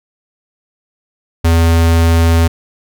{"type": "tone", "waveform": "square", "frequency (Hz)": 83, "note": "E2", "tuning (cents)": 12, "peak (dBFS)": -8, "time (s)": [1.44, 2.48], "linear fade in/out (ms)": 10, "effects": []}